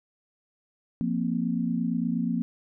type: chord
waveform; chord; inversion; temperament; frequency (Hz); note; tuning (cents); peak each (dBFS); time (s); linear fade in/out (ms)
sine; F suspended fourth; none; equal; 174.61 / 233.1 / 261.6; F3 / Bb3 / C4; 0 / 0 / 0; -29 / -27 / -31; 1.01-2.42; 0
effects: none